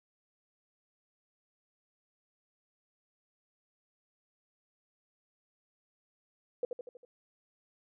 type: tone with echo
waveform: sine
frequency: 491.4 Hz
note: B4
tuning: 9 cents flat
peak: -28 dBFS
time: 6.63-6.65 s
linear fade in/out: 2 ms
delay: 80 ms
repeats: 5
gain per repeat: -5 dB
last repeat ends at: 7.05 s
effects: none